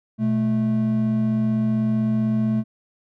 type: tone pair together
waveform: triangle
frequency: 122.4 / 218.1 Hz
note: B2 / A3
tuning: -15 / -15 cents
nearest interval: minor seventh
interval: 1000 cents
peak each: -23 / -17 dBFS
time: 0.18-2.64 s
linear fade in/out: 50 ms
effects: none